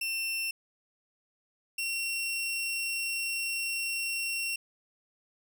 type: tone pair in turn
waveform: sawtooth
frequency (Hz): 2700 / 2730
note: E7 / F7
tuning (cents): +41 / -40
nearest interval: unison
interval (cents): 19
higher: second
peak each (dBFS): -27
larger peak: neither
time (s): 0.01-0.51 / 1.78-4.56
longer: second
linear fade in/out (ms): 5
effects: none

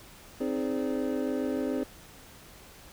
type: tone cluster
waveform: triangle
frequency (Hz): 261.9 / 308.9 / 415.8 / 515 / 578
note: C4 / D#4 / G#4 / C5 / D5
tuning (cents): +2 / -12 / +2 / -28 / -28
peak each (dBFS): -29 / -32 / -33 / -35 / -36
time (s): 0.4-1.84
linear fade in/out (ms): 10
effects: pink hiss -51 dBFS RMS until 2.92 s

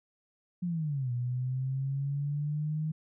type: linear two-way sweep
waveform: sine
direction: down then up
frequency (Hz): 181.2 to 121 to 157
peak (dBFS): -29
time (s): 0.62-2.92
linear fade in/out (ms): 10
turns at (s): 1.12
effects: none

